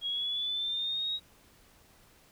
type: exponential sweep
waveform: sine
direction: up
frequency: 3284 to 3815 Hz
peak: -30 dBFS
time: 0.01-1.2 s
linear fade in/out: 50 ms
effects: pink hiss -61 dBFS RMS until 2.31 s